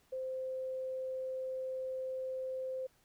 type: tone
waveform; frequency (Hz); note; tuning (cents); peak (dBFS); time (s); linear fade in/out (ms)
sine; 520; C5; -11; -36; 0.12-2.87; 10
effects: pink hiss -70 dBFS RMS until 3.04 s